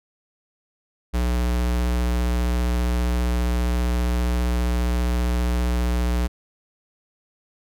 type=tone with vibrato; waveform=square; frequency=60.4 Hz; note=B1; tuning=38 cents flat; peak=-20 dBFS; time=1.13-6.28 s; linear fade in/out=20 ms; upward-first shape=triangle; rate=15 Hz; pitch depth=19 cents each way; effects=none